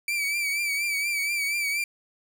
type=tone with vibrato; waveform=40% pulse; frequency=2309 Hz; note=D7; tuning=30 cents flat; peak=-24 dBFS; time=0.08-1.84 s; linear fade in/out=2 ms; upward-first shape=triangle; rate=4.2 Hz; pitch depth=66 cents each way; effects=none